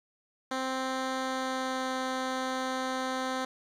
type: tone with pitch glide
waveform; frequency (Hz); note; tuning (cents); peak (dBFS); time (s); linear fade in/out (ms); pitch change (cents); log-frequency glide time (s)
10% pulse; 261.6 to 259.6; C4 to C4; 0 to -13; -22; 0.51-3.45; 5; -13; 1.18-1.96
effects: low-pass 7000 Hz 12 dB/octave + 9-bit